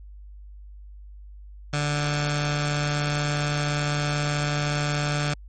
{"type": "tone with notch filter", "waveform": "15% pulse", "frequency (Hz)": 146.83, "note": "D3", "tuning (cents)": 0, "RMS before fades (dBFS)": -25, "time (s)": [1.73, 5.34], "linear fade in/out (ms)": 5, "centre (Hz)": 370, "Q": 0.58, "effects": ["added 50 Hz sine -40 dBFS peak until 5.48 s", "MP3 32 kbps"]}